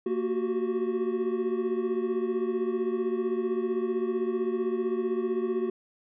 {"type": "tone cluster", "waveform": "triangle", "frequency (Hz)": [230.1, 366.7, 382.3], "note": ["A#3", "F#4", "G4"], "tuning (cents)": [-22, -15, -43], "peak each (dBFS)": [-31, -26, -30], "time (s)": [0.06, 5.7], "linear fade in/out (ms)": 5, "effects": ["resampled to 8000 Hz"]}